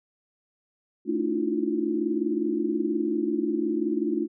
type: tone cluster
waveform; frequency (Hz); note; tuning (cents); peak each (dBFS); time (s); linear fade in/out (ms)
sine; 220.4 / 288.8 / 314.4 / 333.2 / 353.7; A3 / D4 / D#4 / E4 / F4; +3 / -29 / +18 / +19 / +22; -31 / -30 / -29 / -31 / -29; 1.05-4.28; 50
effects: none